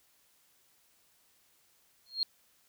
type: tone with exponential growth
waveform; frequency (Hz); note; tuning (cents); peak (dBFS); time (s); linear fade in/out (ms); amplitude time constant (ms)
sine; 4244; C8; +24; -23; 2.06-2.23; 1; 35
effects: tanh soft clip ceiling -19 dBFS + white hiss -68 dBFS RMS until 2.68 s